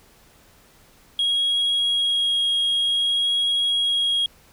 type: tone with vibrato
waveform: sine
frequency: 3289 Hz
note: G#7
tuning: 18 cents flat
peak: -16 dBFS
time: 1.19-4.26 s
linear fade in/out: 2 ms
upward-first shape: sine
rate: 0.53 Hz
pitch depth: 8 cents each way
effects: tanh soft clip ceiling -17 dBFS + pink hiss -54 dBFS RMS until 4.52 s